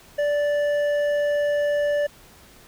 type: tone with hard clipping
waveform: sine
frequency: 584 Hz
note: D5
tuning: 10 cents flat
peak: -21 dBFS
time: 0.18-2.07 s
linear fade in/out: 10 ms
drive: 7 dB
effects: pink hiss -50 dBFS RMS until 2.67 s